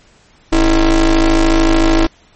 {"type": "ring-modulated tone", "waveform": "45% pulse", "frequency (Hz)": 150.3, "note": "D3", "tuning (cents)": 40, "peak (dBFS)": -5, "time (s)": [0.52, 2.07], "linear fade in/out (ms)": 10, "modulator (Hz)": 177, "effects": ["pink hiss -49 dBFS RMS until 2.35 s", "MP3 32 kbps"]}